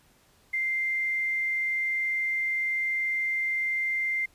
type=tone with quantisation; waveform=sine; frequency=2093 Hz; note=C7; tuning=in tune; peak=-25 dBFS; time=0.53-4.26 s; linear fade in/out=10 ms; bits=9; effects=pink hiss -62 dBFS RMS until 4.34 s + resampled to 32000 Hz